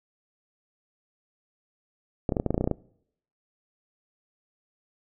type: clicks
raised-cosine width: 2 ms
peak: -11 dBFS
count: 12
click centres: 2.292 / 2.322 / 2.368 / 2.399 / 2.463 / 2.506 / 2.544 / 2.579 / 2.61 / 2.642 / 2.675 / 2.713 s
effects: noise-tail reverb RT60 0.7 s tail -23 dB re dry